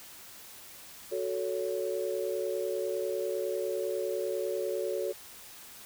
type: chord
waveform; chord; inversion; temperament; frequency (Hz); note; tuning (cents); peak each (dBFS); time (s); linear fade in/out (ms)
sine; F# minor; none; equal with one note detuned; 370 / 440 / 562.1; F#4 / A4 / C#5; 0 / 0 / +24; -34; 1.11-5.13; 20
effects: white hiss -49 dBFS RMS until 5.85 s